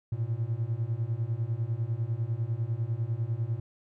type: beating tone pair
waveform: triangle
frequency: 110 / 120 Hz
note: A2 / B2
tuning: 0 / -49 cents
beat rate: 10 Hz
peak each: -29 / -29 dBFS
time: 0.12-3.6 s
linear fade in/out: 5 ms
effects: none